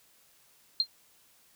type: tone with exponential decay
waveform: sine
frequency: 4185 Hz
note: C8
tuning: in tune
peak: -18 dBFS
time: 0.8-0.87 s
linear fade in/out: 1 ms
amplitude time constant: 15 ms
effects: white hiss -63 dBFS RMS until 1.55 s